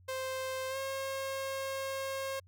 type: tone with pitch glide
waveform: sawtooth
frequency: 523 to 538.6 Hz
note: C5 to C#5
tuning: -1 to -50 cents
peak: -31 dBFS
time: 0.08-2.4 s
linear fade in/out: 10 ms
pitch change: +51 cents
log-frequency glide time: 0.69-0.77 s
effects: added 91 Hz sine -57 dBFS peak until 2.47 s